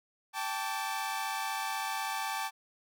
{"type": "chord", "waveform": "sawtooth", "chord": "G suspended second", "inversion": "none", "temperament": "equal with one note detuned", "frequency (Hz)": [784, 880, 1155.8], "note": ["G5", "A5", "D6"], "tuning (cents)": [0, 0, -28], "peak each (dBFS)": [-34, -32, -35], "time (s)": [0.33, 2.51], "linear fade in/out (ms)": 50, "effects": []}